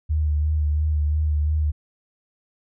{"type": "tone with vibrato", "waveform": "sine", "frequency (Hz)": 75.8, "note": "D#2", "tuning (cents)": -45, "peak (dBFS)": -18, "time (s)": [0.09, 1.72], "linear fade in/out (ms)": 20, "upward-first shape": "sine", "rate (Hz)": 2.9, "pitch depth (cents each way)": 33, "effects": []}